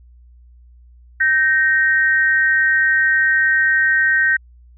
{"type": "tone pair together", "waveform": "sine", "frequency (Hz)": [1551.8, 1864.7], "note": ["G6", "A#6"], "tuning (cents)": [-18, 0], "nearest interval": "minor third", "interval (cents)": 318, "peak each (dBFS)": -15, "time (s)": [1.2, 4.37], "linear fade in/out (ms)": 10, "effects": ["added 60 Hz sine -43 dBFS peak until 4.77 s"]}